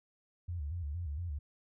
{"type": "tone with vibrato", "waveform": "sine", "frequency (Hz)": 79.5, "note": "D#2", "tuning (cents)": 38, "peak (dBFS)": -35, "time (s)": [0.48, 1.39], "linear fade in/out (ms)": 10, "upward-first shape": "square", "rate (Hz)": 4.3, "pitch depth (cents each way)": 160, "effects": []}